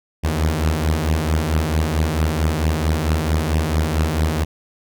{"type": "beating tone pair", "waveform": "sawtooth", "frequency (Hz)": [75.3, 79.8], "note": ["D2", "D#2"], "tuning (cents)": [44, 44], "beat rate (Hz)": 4.5, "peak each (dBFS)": [-17, -15], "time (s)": [0.23, 4.45], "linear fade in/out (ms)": 20, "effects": []}